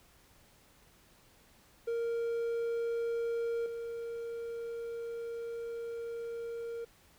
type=tone with level steps; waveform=triangle; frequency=465.2 Hz; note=A#4; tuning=4 cents flat; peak=-29 / -35 dBFS; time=1.87-6.85 s; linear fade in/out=10 ms; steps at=3.66 s; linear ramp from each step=2 ms; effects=pink hiss -63 dBFS RMS until 7.18 s